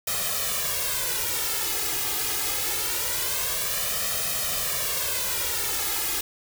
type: noise with flanger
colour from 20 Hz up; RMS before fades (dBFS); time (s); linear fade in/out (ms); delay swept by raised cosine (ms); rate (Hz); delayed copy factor
white; -27; 0.07-6.21; 5; 1.6 to 2.43; 0.24; +0.85
effects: none